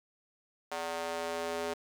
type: tone with high-pass filter sweep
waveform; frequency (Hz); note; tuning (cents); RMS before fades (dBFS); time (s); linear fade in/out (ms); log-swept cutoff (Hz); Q
square; 83.4; E2; +21; -36; 0.71-1.74; 10; 670 to 440; 1.8
effects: low-pass 10000 Hz 12 dB/octave + 9-bit